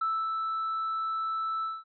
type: tone with ADSR envelope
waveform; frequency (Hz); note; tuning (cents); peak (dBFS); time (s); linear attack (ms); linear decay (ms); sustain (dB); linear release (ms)
triangle; 1318; E6; -1; -22; 0.01-1.84; 8; 250; -4; 210
effects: tanh soft clip ceiling -23 dBFS + resampled to 11025 Hz